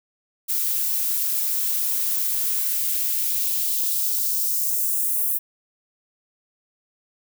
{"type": "noise with high-pass filter sweep", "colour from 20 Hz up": "violet", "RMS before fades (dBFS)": -23, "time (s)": [0.48, 5.39], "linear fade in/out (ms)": 20, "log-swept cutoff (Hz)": [250, 11000], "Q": 1.2, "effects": []}